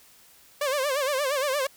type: tone with vibrato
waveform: sawtooth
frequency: 554.4 Hz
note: C#5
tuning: in tune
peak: -20 dBFS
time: 0.61-1.67 s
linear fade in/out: 5 ms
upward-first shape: sine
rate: 8.6 Hz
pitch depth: 130 cents each way
effects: white hiss -55 dBFS RMS until 1.76 s